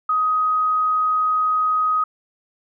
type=tone; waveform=sine; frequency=1256 Hz; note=D#6; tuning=16 cents sharp; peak=-16 dBFS; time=0.09-2.04 s; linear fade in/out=5 ms; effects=none